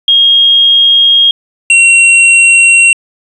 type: tone pair in turn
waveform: sine / square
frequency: 3255 / 2737 Hz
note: G#7 / F7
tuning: -36 / -36 cents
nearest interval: minor third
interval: 300 cents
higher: first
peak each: -3 dBFS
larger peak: neither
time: 0.08-1.31 / 1.7-2.93 s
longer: neither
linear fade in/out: 2 ms
effects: resampled to 24000 Hz + 7-bit